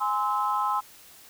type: chord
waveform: sine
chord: Ab augmented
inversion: none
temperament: just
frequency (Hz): 830.6 / 1038.3 / 1297.8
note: Ab5 / C6 / E6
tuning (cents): 0 / -14 / -27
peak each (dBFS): -28 / -26 / -28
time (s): 0-0.81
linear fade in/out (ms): 20
effects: tanh soft clip ceiling -14 dBFS + white hiss -51 dBFS RMS until 1.29 s